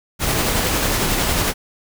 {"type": "noise with tremolo", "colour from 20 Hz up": "pink", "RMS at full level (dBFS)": -18, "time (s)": [0.19, 1.54], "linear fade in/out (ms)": 50, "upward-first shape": "sine", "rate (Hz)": 11, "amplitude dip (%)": 25, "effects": []}